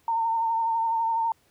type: tone with vibrato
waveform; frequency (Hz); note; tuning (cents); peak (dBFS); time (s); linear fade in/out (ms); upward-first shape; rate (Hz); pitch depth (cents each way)
sine; 910; A#5; -42; -22; 0.08-1.32; 2; triangle; 12; 37
effects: pink hiss -64 dBFS RMS until 1.5 s + high-pass 60 Hz 12 dB/octave